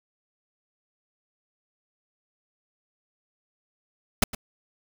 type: noise with echo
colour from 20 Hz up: pink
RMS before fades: -18 dBFS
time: 4.22-4.24 s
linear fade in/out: 5 ms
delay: 110 ms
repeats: 1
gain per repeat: -15 dB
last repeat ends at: 4.35 s
effects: none